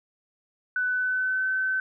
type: tone with pitch glide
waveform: sine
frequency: 1496 to 1528.3 Hz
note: F#6 to G6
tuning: +19 to -44 cents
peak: -23 dBFS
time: 0.76-1.8 s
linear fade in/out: 2 ms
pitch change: +37 cents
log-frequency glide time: 0.87-1.49 s
effects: none